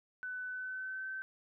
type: tone with pitch glide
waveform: sine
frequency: 1500 to 1540.4 Hz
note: F#6 to G6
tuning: +23 to -31 cents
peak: -38 dBFS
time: 0.23-1.22 s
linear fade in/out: 0 ms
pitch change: +46 cents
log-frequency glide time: 0.46-1.08 s
effects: none